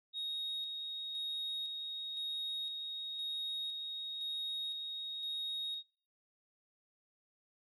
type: tone with tremolo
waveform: sine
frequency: 3751 Hz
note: A#7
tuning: 10 cents sharp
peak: -35 dBFS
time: 0.13-5.83 s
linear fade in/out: 50 ms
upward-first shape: square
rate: 0.98 Hz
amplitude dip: 35%
effects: noise-tail reverb RT60 0.4 s tail -21 dB re dry + tanh soft clip ceiling -34 dBFS